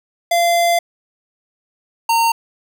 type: tone pair in turn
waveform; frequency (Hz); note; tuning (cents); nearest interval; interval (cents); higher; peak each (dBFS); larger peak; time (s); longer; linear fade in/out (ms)
square; 688 / 918.4; F5 / A#5; -26 / -26; perfect fourth; 500; second; -13; neither; 0.31-0.79 / 2.09-2.32; first; 5
effects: none